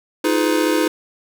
square chord, F half-diminished seventh, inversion third, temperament just, 314.3 / 349.2 / 419.1 / 502.9 Hz, Eb4 / F4 / Ab4 / Cb5, +18 / 0 / +16 / +31 cents, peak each -19 / -23 / -24 / -23 dBFS, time 0.24-0.88 s, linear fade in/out 5 ms, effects none

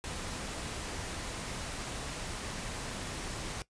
pink noise, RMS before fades -39 dBFS, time 0.04-3.62 s, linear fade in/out 0 ms, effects noise-tail reverb RT60 0.1 s tail -18 dB re dry + resampled to 22050 Hz

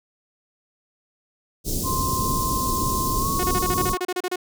pink band-stop noise, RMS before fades -25 dBFS, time 1.64-3.96 s, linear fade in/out 50 ms, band 440 to 5000 Hz, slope 24 dB/octave
sine tone with pitch glide, 1046.5 to 1099.8 Hz, C6 to C#6, 0 to -14 cents, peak -24 dBFS, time 1.83-4 s, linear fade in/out 50 ms, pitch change +86 cents, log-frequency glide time 3.18-3.27 s
sawtooth tone bursts, 363.4 Hz, F#4, 31 cents flat, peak -19 dBFS, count 13, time 3.39-4.359 s, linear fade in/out 5 ms, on 45 ms, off 32 ms
effects none

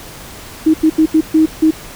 sine tone bursts at uneven times, 315.4 Hz, D#4, 24 cents sharp, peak -6 dBFS, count 6, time 0.66-0.74 / 0.83-0.9 / 0.98-1.06 / 1.14-1.21 / 1.34-1.46 / 1.62-1.71 s, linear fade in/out 10 ms, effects pink hiss -33 dBFS RMS until 1.95 s

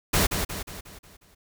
pink noise with echo, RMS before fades -21 dBFS, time 0.13-0.27 s, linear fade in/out 10 ms, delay 180 ms, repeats 6, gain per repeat -6 dB, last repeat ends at 1.35 s, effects none

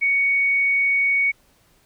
sine tone, 2232 Hz, C#7, 11 cents sharp, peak -16 dBFS, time 0.01-1.32 s, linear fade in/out 20 ms, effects pink hiss -59 dBFS RMS until 1.85 s

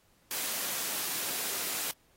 white high-pass noise, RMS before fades -34 dBFS, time 0.31-1.91 s, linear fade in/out 0 ms, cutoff 180 Hz, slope 12 dB/octave, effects pink hiss -67 dBFS RMS until 2.16 s + AAC 48 kbps

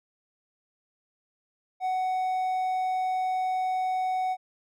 triangle tone, 745 Hz, F#5, 12 cents sharp, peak -23 dBFS, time 1.8-4.37 s, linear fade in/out 50 ms, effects none

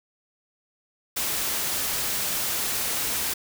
white noise, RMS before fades -27 dBFS, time 1.16-3.34 s, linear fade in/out 10 ms, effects none

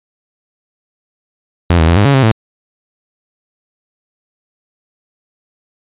sawtooth tone with pitch steps, 86.6 / 80.3 / 84.9 / 102.2 / 139.9 / 133.4 / 111.1 Hz, F2 / E2 / F2 / G#2 / C#3 / C3 / A2, -14 / -45 / -48 / -27 / +16 / +34 / +17 cents, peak -3 dBFS, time 1.7-2.316 s, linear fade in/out 0 ms, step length 88 ms, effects resampled to 8000 Hz

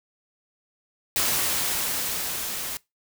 white noise with level ramp, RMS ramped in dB -23 to -32 dBFS, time 1.16-2.77 s, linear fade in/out 0 ms, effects noise-tail reverb RT60 0.2 s tail -22 dB re dry

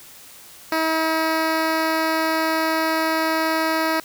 10% pulse tone with notch filter, 320.4 Hz, E4, 49 cents flat, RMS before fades -21 dBFS, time 0.72-4 s, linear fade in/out 2 ms, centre 8200 Hz, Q 1.3, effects white hiss -44 dBFS RMS until 4.04 s

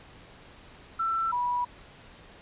sine tone pair in turn, 1337 / 976.8 Hz, E6 / B5, +24 / -19 cents, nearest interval perfect fourth, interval 543 cents, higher first, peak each -25 dBFS, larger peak neither, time 0.99-1.32 / 1.32-1.65 s, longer neither, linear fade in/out 10 ms, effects pink hiss -51 dBFS RMS until 2.41 s + resampled to 8000 Hz

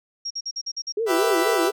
sine tone bursts, 5588 Hz, F8, in tune, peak -26 dBFS, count 7, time 0.25-0.924 s, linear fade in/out 10 ms, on 56 ms, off 47 ms
sine tone with vibrato, 392 Hz, G4, in tune, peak -21 dBFS, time 0.97-1.71 s, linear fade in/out 5 ms, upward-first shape sine, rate 4.2 Hz, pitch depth 290 cents each way
20% pulse chord, E minor, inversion first, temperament equal, 392 / 493.9 / 659.3 Hz, G4 / B4 / E5, 0 / 0 / 0 cents, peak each -20 dBFS, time 1.06-1.72 s, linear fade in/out 50 ms
effects none

